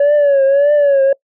sine tone with vibrato, 565 Hz, C#5, 33 cents sharp, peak -5 dBFS, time 0-1.13 s, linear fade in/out 5 ms, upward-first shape triangle, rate 1.7 Hz, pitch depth 90 cents each way, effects noise-tail reverb RT60 0.1 s tail -24 dB re dry + tanh soft clip ceiling -7 dBFS

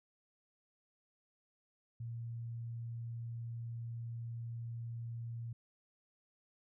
sine tone, 116.54 Hz, A#2, in tune, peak -40 dBFS, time 2-5.53 s, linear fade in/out 5 ms, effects none

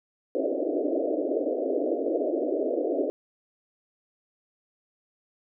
pink band-pass noise, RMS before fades -27 dBFS, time 0.35-3.1 s, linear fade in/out 0 ms, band 270 to 660 Hz, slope 96 dB/octave, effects none

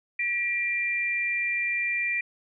sine tone pair together, 1937 / 2376 Hz, B6 / D7, -34 / +20 cents, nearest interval major third, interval 354 cents, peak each -29 / -26 dBFS, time 0.19-2.21 s, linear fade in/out 5 ms, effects none

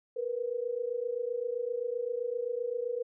sine tone pair together, 466.2 / 493.9 Hz, A#4 / B4, 0 / 0 cents, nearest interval minor second, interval 100 cents, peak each -34 / -33 dBFS, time 0.16-3.03 s, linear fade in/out 10 ms, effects none

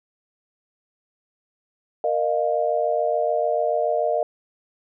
sine chord, Bb suspended fourth, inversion none, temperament equal with one note detuned, 466.2 / 611.6 / 698.5 Hz, Bb4 / Eb5 / F5, 0 / -30 / 0 cents, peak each -25 / -22 / -24 dBFS, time 2.04-4.23 s, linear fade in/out 2 ms, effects none

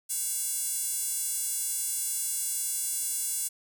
square tone with high-pass filter, 311.1 Hz, D#4, in tune, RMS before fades -31 dBFS, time 0.09-3.49 s, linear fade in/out 20 ms, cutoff 8700 Hz, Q 2.3, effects none

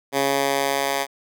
10% pulse tone with high-pass filter sweep, 138.59 Hz, C#3, in tune, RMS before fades -22 dBFS, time 0.12-1.07 s, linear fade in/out 50 ms, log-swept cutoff 310 to 710 Hz, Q 0.71, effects none

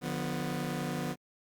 sawtooth chord, B diminished, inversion first, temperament just, 148.16 / 177.8 / 246.9 Hz, D3 / F3 / B3, +16 / +31 / 0 cents, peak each -33 dBFS, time 0.01-1.16 s, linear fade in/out 50 ms, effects Opus 48 kbps

